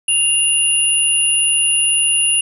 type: tone pair together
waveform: sine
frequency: 2800 / 9978 Hz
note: F7 / D#9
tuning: +4 / +4 cents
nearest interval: octave + minor seventh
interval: 2200 cents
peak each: -15 dBFS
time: 0.08-2.41 s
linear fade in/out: 5 ms
effects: none